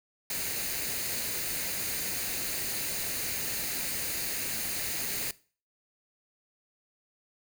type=noise with comb filter; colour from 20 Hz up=white; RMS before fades=-33 dBFS; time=0.3-5.31 s; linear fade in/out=2 ms; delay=0.45 ms; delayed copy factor=+0.5; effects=noise-tail reverb RT60 0.4 s tail -20 dB re dry